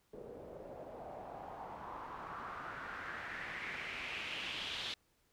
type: noise with low-pass filter sweep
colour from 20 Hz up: white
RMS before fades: -45 dBFS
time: 0.13-4.94 s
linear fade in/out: 2 ms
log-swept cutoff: 450 to 3600 Hz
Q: 3.4
effects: pink hiss -75 dBFS RMS until 5.32 s